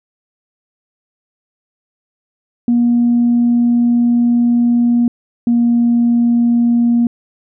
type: tone pair in turn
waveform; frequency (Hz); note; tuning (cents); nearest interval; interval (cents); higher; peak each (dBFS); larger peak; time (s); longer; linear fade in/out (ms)
sine; 238.7 / 236.8; A#3 / A#3; +41 / +27; unison; 14; first; -8; neither; 2.68-5.08 / 5.47-7.07; first; 2
effects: tanh soft clip ceiling -5 dBFS